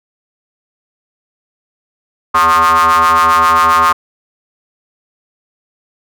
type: ring-modulated tone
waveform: square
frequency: 82.41 Hz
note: E2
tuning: in tune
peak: -5 dBFS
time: 2.34-3.93 s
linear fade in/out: 10 ms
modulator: 1150 Hz
effects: none